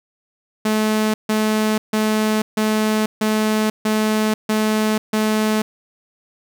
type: tone bursts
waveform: sawtooth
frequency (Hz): 215.8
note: A3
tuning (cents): -33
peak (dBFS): -12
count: 8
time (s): 0.65-5.62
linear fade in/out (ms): 5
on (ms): 490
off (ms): 150
effects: none